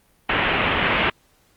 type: low-pass noise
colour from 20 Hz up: white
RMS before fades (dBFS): -20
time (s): 0.29-1.1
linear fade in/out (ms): 5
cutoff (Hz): 3000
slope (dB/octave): 48
effects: pink hiss -60 dBFS RMS until 1.56 s + Opus 32 kbps